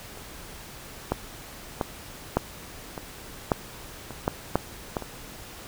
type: clicks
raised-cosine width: 1 ms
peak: -28 / -9 / -10 / -6 / -19 / -6 / -22 / -8 / -6 / -12 / -21 dBFS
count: 11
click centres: 0.174 / 1.12 / 1.812 / 2.37 / 2.978 / 3.518 / 4.107 / 4.279 / 4.556 / 4.968 / 5.023 s
effects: pink hiss -43 dBFS RMS until 5.67 s